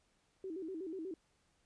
sine tone with vibrato, 349.2 Hz, F4, in tune, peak -40 dBFS, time 0.44-1.14 s, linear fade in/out 2 ms, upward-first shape square, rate 8.2 Hz, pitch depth 150 cents each way, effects pink hiss -75 dBFS RMS until 1.65 s + resampled to 22050 Hz

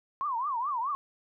sine tone with vibrato, 1044 Hz, C6, 4 cents flat, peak -28 dBFS, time 0.21-0.95 s, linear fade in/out 0 ms, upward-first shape triangle, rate 4.7 Hz, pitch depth 280 cents each way, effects none

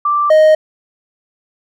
sine / triangle tone pair in turn, 1174.7 / 622.3 Hz, D6 / D#5, 0 / 0 cents, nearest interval major seventh, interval 1100 cents, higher first, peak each -11 / -3 dBFS, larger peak second, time 0.05-0.3 / 0.3-0.55 s, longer neither, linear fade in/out 5 ms, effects none

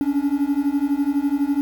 triangle beating tone pair, 277.2 / 289.2 Hz, C#4 / D4, 0 / -27 cents, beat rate 12 Hz, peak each -19 dBFS, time 0.01-1.61 s, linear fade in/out 0 ms, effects 7-bit

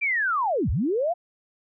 sine linear two-way sweep, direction down then up, 2400 to 51.4 to 728 Hz, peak -21 dBFS, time 0.01-1.14 s, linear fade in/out 20 ms, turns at 0.7 s, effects none

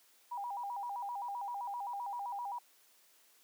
sine tone with vibrato, 880 Hz, A5, in tune, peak -37 dBFS, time 0.31-2.59 s, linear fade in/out 10 ms, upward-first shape square, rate 7.7 Hz, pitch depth 160 cents each way, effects white hiss -66 dBFS RMS until 3.43 s + high-pass 300 Hz 12 dB/octave

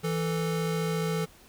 square tone pair together, 164.81 / 440 Hz, E3 / A4, 0 / 0 cents, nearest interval octave + perfect fourth, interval 1700 cents, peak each -29 / -32 dBFS, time 0.03-1.26 s, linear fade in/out 20 ms, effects pink hiss -55 dBFS RMS until 1.48 s

